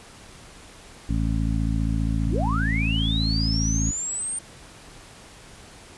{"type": "harmonic tone", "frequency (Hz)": 55, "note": "A1", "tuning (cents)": 0, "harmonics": [1, 2, 3, 4, 5], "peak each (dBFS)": [-24, -27, -29, -30, -31], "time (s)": [1.09, 3.91], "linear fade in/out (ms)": 5}
{"type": "linear sweep", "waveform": "sine", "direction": "up", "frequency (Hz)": [87.6, 8870], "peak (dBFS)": -26, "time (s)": [2.27, 4.39], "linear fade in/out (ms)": 5}
{"effects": ["pink hiss -46 dBFS RMS until 5.97 s", "resampled to 24000 Hz"]}